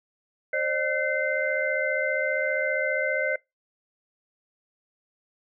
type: tone cluster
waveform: sine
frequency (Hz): 531 / 606 / 1523 / 2076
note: C5 / D#5 / F#6 / C7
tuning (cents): +25 / -46 / +50 / -14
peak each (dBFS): -29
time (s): 0.53-3.36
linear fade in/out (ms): 5
effects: noise-tail reverb RT60 0.2 s tail -24 dB re dry